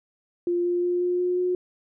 sine tone with pitch steps, 349.3 / 351.7 / 354.2 / 356.6 / 359.1 / 361.6 Hz, F4 / F4 / F4 / F4 / F4 / F#4, 0 / +12 / +24 / +36 / +48 / -40 cents, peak -21 dBFS, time 0.47-1.55 s, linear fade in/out 2 ms, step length 180 ms, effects none

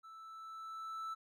triangle tone with level ramp, 1318.5 Hz, E6, in tune, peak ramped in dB -50 to -37 dBFS, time 0.03-1.15 s, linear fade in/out 20 ms, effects none

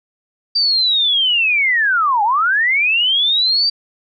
sine linear two-way sweep, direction down then up, 4699 to 800 to 4699 Hz, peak -12 dBFS, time 0.55-3.7 s, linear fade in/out 10 ms, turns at 2.23 s, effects none

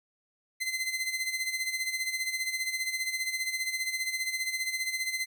sawtooth tone with tremolo, 2060 Hz, C7, 28 cents flat, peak -24 dBFS, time 0.6-5.26 s, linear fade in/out 20 ms, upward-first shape sine, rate 15 Hz, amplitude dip 65%, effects none

